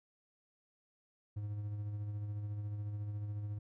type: tone with tremolo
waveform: triangle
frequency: 103.83 Hz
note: G#2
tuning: in tune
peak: -34 dBFS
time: 1.36-3.59 s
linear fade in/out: 10 ms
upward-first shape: sine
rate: 14 Hz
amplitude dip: 35%
effects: none